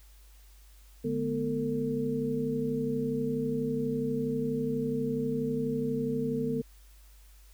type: tone cluster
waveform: sine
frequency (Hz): 147.6 / 212 / 244.2 / 451.6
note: D3 / G#3 / B3 / A4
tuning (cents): +9 / +36 / -19 / +45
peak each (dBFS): -36 / -37 / -31 / -32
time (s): 1.04-6.62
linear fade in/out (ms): 10
effects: added 50 Hz sine -52 dBFS peak until 7.53 s + white hiss -62 dBFS RMS until 7.53 s